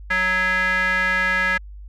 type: tone with band-pass filter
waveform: square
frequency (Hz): 185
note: F#3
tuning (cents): 0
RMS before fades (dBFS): -20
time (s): 0.1-1.58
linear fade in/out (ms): 10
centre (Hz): 1800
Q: 7.8
effects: added 50 Hz sine -35 dBFS peak until 1.88 s